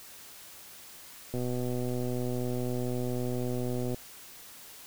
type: click train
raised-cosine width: 2 ms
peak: -21 dBFS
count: 324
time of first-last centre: 1.34-3.945 s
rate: 124 Hz
effects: white hiss -49 dBFS RMS until 4.86 s